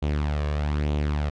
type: tone with flanger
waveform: sawtooth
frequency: 74 Hz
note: D2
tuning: 14 cents sharp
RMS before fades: -25 dBFS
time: 0.02-1.3 s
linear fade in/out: 10 ms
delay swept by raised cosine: 0.29 to 1.79 ms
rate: 1.1 Hz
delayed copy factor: +0.55
effects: low-pass 4000 Hz 12 dB/octave